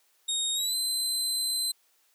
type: tone with pitch glide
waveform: 25% pulse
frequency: 3729 to 4067 Hz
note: A#7 to C8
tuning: 0 to -50 cents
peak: -22 dBFS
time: 0.28-1.72 s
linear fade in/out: 10 ms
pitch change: +150 cents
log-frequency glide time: 0.54-0.75 s
effects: white hiss -67 dBFS RMS until 2.14 s + high-pass 400 Hz 12 dB/octave